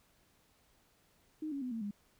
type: tone with pitch steps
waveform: sine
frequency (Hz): 309.5 / 278.9 / 251.4 / 226.6 / 204.2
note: D#4 / C#4 / B3 / A#3 / G#3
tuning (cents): -9 / +11 / +31 / -49 / -29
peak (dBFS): -36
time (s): 1.42-1.91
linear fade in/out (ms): 5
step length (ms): 98
effects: pink hiss -70 dBFS RMS until 2.19 s